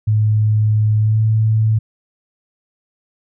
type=tone with pitch glide; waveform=sine; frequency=107.4 to 109.85 Hz; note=A2 to A2; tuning=-41 to -2 cents; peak=-11 dBFS; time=0.07-1.79 s; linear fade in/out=10 ms; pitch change=+39 cents; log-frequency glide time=1-1.2 s; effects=none